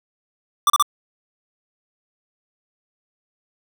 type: tone bursts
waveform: square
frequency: 1174.7 Hz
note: D6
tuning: in tune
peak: -13 dBFS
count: 3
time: 0.67-0.825 s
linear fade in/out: 2 ms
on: 29 ms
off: 34 ms
effects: none